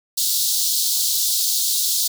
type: high-pass noise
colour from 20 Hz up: pink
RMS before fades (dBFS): -20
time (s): 0.17-2.08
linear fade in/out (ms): 10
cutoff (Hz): 3700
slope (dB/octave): 48
effects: none